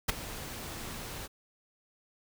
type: noise with ADSR envelope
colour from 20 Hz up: pink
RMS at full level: -24 dBFS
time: 0.08-1.28 s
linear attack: 14 ms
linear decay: 12 ms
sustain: -17 dB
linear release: 30 ms
effects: none